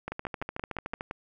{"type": "two click trains", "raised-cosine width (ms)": 0.5, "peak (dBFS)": [-19, -19], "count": [7, 13], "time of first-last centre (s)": [[0.08, 1.111], [0.12, 1.009]], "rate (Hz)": [5.82, 13.5], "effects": []}